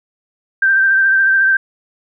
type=tone with vibrato; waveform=sine; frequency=1568 Hz; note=G6; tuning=in tune; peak=-9 dBFS; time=0.62-1.57 s; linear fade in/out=5 ms; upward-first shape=triangle; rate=14 Hz; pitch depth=33 cents each way; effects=none